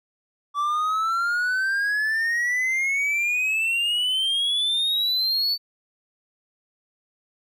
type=exponential sweep; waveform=triangle; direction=up; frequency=1149 to 4513 Hz; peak=-19 dBFS; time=0.54-5.58 s; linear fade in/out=50 ms; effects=none